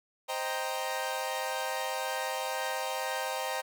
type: chord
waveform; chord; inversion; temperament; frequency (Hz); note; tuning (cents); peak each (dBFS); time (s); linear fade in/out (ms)
sawtooth; C minor seventh; none; equal; 523.3 / 622.3 / 784 / 932.3; C5 / Eb5 / G5 / Bb5; 0 / 0 / 0 / 0; -33 / -35 / -33 / -33; 0.28-3.62; 20
effects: none